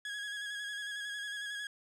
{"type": "tone with vibrato", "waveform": "30% pulse", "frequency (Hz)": 1661.2, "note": "G#6", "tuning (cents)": 0, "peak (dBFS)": -35, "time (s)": [0.05, 1.67], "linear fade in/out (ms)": 2, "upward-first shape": "square", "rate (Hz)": 11, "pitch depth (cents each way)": 24, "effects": ["low-pass 8000 Hz 12 dB/octave"]}